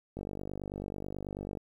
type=click train; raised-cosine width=2 ms; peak=-25 dBFS; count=70; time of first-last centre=0.17-1.572 s; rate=49.2 Hz; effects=10-bit